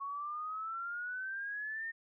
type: exponential sweep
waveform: sine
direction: up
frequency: 1102 to 1839 Hz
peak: -37 dBFS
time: 0-1.92 s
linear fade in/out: 20 ms
effects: none